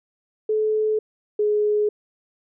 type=tone pair in turn; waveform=sine; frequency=431.4 / 419.8 Hz; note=A4 / G#4; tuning=-34 / +19 cents; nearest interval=unison; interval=47 cents; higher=first; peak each=-18 / -17 dBFS; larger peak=second; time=0.49-0.99 / 1.39-1.89 s; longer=neither; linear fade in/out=5 ms; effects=none